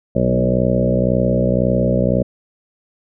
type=harmonic tone with a mistuned harmonic; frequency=61.9 Hz; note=B1; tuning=5 cents sharp; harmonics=1 / 2 / 3 / 4 / 5 / 6 / 7 / 8 / 9 / 10; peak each=-25 / -20 / -19 / -22 / -30 / -26 / -29 / -23 / -20 / -25 dBFS; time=0.15-2.23 s; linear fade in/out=10 ms; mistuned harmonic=3; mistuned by=+19 cents; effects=none